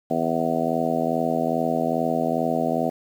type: harmonic tone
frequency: 82.41 Hz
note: E2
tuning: in tune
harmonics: 2 / 3 / 4 / 5 / 6 / 7 / 8 / 9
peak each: -31 / -26 / -31 / -32 / -30 / -31 / -26 / -28 dBFS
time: 0.1-2.9 s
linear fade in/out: 10 ms
effects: 8-bit